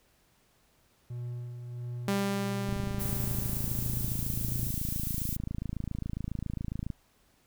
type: tone with tremolo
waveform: triangle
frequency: 121.3 Hz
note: B2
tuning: 31 cents flat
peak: -32 dBFS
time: 1.1-4.7 s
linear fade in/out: 5 ms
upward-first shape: sine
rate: 1.5 Hz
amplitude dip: 45%
type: tone with exponential decay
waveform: sawtooth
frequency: 198.5 Hz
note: G3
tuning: 22 cents sharp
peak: -22 dBFS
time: 2.08-5.35 s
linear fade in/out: 2 ms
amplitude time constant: 710 ms
type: click train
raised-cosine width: 5 ms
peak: -22 dBFS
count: 116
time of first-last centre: 2.69-6.902 s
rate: 27.3 Hz
type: noise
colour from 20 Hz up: violet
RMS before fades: -36 dBFS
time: 2.99-5.37 s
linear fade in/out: 20 ms
effects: pink hiss -67 dBFS RMS until 7.46 s